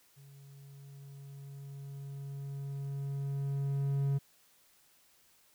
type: tone with level ramp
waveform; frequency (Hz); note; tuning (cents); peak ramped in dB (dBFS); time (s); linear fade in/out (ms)
triangle; 139; C#3; +5; -51 to -25; 0.16-4.19; 20
effects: white hiss -66 dBFS RMS until 5.54 s